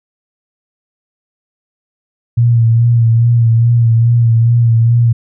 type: tone with vibrato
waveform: sine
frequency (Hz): 116.54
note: A#2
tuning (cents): 0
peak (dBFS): -6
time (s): 2.37-5.13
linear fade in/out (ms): 10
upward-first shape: sine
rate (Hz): 2.4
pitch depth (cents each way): 38
effects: none